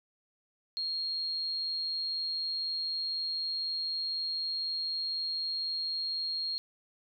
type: tone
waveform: sine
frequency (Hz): 4254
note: C8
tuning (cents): +28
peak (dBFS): -31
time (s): 0.77-6.58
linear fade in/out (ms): 0
effects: none